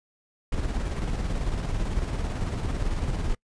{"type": "noise with tremolo", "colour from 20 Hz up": "brown", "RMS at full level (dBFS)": -26, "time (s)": [0.52, 3.35], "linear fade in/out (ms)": 5, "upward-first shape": "square", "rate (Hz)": 18, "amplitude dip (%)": 35, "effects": ["noise-tail reverb RT60 0.1 s tail -25 dB re dry", "resampled to 22050 Hz"]}